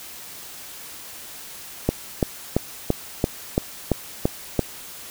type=click train; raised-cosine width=2 ms; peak=-4 dBFS; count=9; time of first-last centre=1.89-4.593 s; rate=2.96 Hz; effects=white hiss -39 dBFS RMS until 5.1 s